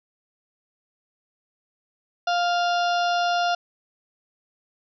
harmonic tone with a mistuned harmonic, 700 Hz, F5, 4 cents sharp, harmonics 1 / 2 / 4 / 5 / 6 / 7 / 8, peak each -21 / -27 / -33 / -35 / -37 / -38 / -39 dBFS, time 2.27-3.55 s, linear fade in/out 5 ms, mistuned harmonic 7, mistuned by +45 cents, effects none

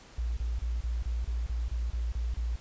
sine tone bursts, 58.27 Hz, A#1, in tune, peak -28 dBFS, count 11, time 0.18-2.56 s, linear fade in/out 5 ms, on 190 ms, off 29 ms, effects pink hiss -53 dBFS RMS until 2.6 s + resampled to 16000 Hz

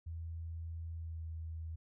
sine tone with pitch glide, 82.41 to 80.95 Hz, E2 to E2, 0 to -31 cents, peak -40 dBFS, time 0.06-1.76 s, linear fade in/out 10 ms, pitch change -31 cents, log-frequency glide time 0.96-1.23 s, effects none

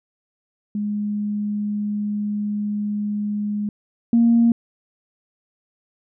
sine tone pair in turn, 207.7 / 233.1 Hz, G#3 / A#3, 0 / 0 cents, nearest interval major second, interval 200 cents, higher second, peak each -21 / -11 dBFS, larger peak second, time 0.75-3.69 / 4.13-4.52 s, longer first, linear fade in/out 2 ms, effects tanh soft clip ceiling -7 dBFS

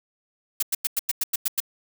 blue noise bursts, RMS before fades -23 dBFS, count 9, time 0.6-1.603 s, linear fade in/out 5 ms, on 27 ms, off 95 ms, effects none

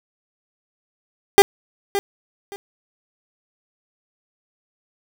30% pulse tone with echo, 400.4 Hz, G4, 37 cents sharp, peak -3 dBFS, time 1.38-1.42 s, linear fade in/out 0 ms, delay 570 ms, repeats 2, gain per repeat -13 dB, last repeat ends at 2.56 s, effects none

